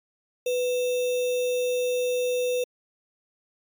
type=tone with sample-and-hold; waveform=sine; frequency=496.4 Hz; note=B4; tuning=9 cents sharp; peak=-22 dBFS; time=0.46-2.64 s; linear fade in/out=5 ms; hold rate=3150 Hz; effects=MP3 96 kbps